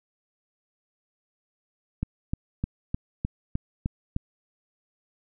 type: click train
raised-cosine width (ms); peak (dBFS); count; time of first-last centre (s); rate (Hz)
5; -14; 8; 2.03-4.164; 3.28
effects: none